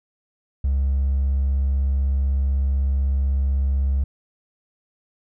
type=tone with hard clipping; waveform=triangle; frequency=68 Hz; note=C#2; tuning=33 cents flat; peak=-17 dBFS; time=0.64-4.04 s; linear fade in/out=5 ms; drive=2 dB; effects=none